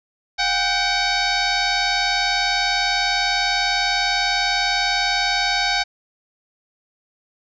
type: tone with frequency modulation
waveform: sine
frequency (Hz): 1480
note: F#6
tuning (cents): 0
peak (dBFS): -17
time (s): 0.38-5.84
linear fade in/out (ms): 20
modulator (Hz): 760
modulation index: 4.9
effects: none